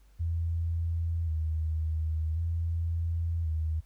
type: tone with vibrato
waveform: sine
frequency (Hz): 81.3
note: E2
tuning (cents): -23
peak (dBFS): -27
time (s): 0.19-3.81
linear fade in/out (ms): 20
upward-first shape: square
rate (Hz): 0.46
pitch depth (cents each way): 45
effects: added 50 Hz sine -55 dBFS peak until 3.85 s + pink hiss -69 dBFS RMS until 3.85 s